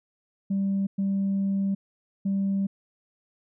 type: tone bursts at uneven times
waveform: sine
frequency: 196 Hz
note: G3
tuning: in tune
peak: -21 dBFS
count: 3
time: 0.5-0.87 / 0.98-1.75 / 2.25-2.67 s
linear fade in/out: 10 ms
effects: tanh soft clip ceiling -20 dBFS